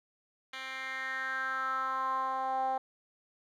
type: tone with band-pass filter sweep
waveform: 10% pulse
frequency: 263.3 Hz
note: C4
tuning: 11 cents sharp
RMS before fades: -34 dBFS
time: 0.53-2.78 s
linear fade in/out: 5 ms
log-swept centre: 2600 to 730 Hz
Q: 5.1
effects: none